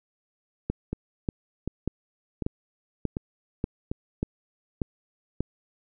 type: two click trains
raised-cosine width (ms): 3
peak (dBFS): -16 / -13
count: 5 / 9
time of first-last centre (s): 0.93-3.915 / 0.7-5.406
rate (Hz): 1.34 / 1.7
effects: none